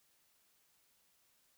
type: silence
effects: white hiss -73 dBFS RMS until 1.57 s